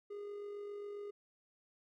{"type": "tone with amplitude modulation", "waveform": "triangle", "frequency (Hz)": 409.6, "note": "G#4", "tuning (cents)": -24, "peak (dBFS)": -39, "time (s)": [0.1, 1.11], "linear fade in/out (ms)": 10, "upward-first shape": "sine", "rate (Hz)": 47.4, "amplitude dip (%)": 35, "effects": []}